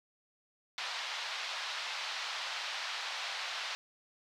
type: band-pass noise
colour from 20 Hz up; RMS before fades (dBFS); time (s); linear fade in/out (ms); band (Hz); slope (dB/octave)
white; -39; 0.78-3.75; 0; 700 to 4500; 24
effects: none